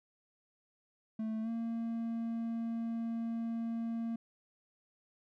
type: tone with pitch glide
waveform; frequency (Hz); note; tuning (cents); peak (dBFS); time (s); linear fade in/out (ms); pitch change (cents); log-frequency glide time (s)
triangle; 220 to 229.5; A3 to A#3; 0 to -27; -32; 1.19-4.16; 5; +73; 1.42-1.49
effects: none